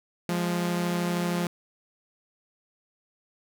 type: tone pair together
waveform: sawtooth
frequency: 174.61 / 207.6 Hz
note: F3 / G#3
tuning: 0 / 0 cents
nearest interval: minor third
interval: 300 cents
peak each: -22 / -29 dBFS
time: 0.29-1.47 s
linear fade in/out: 2 ms
effects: none